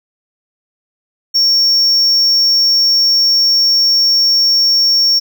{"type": "tone", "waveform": "triangle", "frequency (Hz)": 5500, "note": "F8", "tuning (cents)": -27, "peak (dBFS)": -7, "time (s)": [1.34, 5.2], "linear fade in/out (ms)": 20, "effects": []}